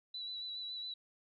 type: tone with vibrato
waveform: sine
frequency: 3951 Hz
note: B7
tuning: in tune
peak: -40 dBFS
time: 0.14-0.94 s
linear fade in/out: 5 ms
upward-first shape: sine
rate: 7.2 Hz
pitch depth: 25 cents each way
effects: none